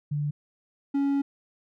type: tone pair in turn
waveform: sine / triangle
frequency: 146.83 / 279.3 Hz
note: D3 / C#4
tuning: 0 / +13 cents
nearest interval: major seventh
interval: 1113 cents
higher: second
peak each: -25 / -20 dBFS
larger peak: second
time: 0.11-0.31 / 0.94-1.22 s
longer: second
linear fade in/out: 10 ms
effects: none